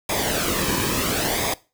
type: noise with flanger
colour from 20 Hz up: pink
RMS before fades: -23 dBFS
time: 0.09-1.54 s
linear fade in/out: 5 ms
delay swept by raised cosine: 0.69 to 1.47 ms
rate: 0.73 Hz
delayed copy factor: -0.6
effects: noise-tail reverb RT60 0.3 s tail -20 dB re dry